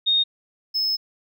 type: tone pair in turn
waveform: sine / triangle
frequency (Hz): 3703 / 5195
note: A#7 / E8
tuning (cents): -12 / -26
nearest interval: tritone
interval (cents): 586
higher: second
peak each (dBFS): -16 / -19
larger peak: first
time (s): 0.06-0.24 / 0.74-0.97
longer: second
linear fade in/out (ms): 20
effects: none